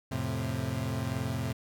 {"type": "chord", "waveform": "30% pulse", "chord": "F major", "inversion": "none", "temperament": "equal", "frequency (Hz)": [87.31, 110, 130.81], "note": ["F2", "A2", "C3"], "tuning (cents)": [0, 0, 0], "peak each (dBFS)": [-35, -32, -31], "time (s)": [0.11, 1.53], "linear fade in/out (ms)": 10, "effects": []}